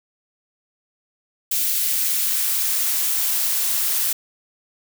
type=noise with high-pass filter sweep; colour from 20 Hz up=blue; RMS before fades=-21 dBFS; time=1.51-4.13 s; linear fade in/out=5 ms; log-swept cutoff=2400 to 270 Hz; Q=0.8; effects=none